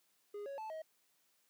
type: tone with pitch steps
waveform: triangle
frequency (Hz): 411.7 / 555 / 874 / 634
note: G#4 / C#5 / A5 / D#5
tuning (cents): -15 / +2 / -12 / +32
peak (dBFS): -40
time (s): 0.34-0.82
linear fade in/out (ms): 5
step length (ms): 120
effects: white hiss -75 dBFS RMS until 1.49 s + high-pass 150 Hz 12 dB/octave

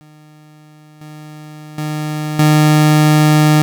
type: tone with level steps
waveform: 30% pulse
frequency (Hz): 152.3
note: D#3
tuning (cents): -37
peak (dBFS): -38 / -29 / -16 / -5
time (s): 0.01-3.62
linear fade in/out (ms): 0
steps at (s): 1.01 / 1.78 / 2.39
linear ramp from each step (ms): 2
effects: none

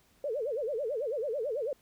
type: tone with vibrato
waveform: sine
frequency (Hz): 509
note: C5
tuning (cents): -48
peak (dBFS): -30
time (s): 0.24-1.73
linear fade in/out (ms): 2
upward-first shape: sine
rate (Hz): 9.1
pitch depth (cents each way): 290
effects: pink hiss -66 dBFS RMS until 1.81 s

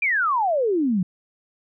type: exponential sweep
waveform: sine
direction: down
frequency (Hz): 2448 to 172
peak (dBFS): -18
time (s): 0.02-1.03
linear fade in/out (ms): 5
effects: none

